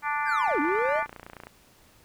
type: harmonic tone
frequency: 293.7 Hz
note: D4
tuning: in tune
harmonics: 3 / 4 / 5 / 6 / 7 / 8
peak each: -29 / -31 / -33 / -35 / -36 / -37 dBFS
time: 0.02-1.07 s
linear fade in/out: 50 ms
type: linear two-way sweep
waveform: triangle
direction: down then up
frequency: 1712 to 272.2 to 674 Hz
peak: -23 dBFS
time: 0.25-1.03 s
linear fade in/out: 50 ms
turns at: 0.6 s
type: click train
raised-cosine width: 0.5 ms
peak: -26 dBFS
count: 30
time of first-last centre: 0.48-1.47 s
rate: 29.3 Hz
effects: pink hiss -58 dBFS RMS until 2.04 s